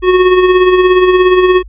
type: tone with tremolo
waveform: square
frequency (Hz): 366.9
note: F#4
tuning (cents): -15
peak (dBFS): -4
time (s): 0.02-1.63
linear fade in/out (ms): 50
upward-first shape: sine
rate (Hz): 17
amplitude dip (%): 45
effects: added 50 Hz sine -29 dBFS peak until 1.68 s + resampled to 8000 Hz